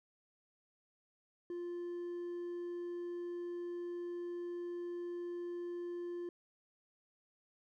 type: tone with hard clipping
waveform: triangle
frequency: 349.2 Hz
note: F4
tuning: in tune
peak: -40 dBFS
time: 1.5-6.29 s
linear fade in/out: 2 ms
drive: 5 dB
effects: none